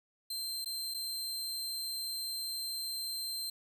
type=tone with dropouts; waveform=sawtooth; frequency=4133 Hz; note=C8; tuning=22 cents flat; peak=-33 dBFS; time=0.3-3.5 s; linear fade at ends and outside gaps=5 ms; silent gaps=0.646-0.658 / 0.94-0.944 s; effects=none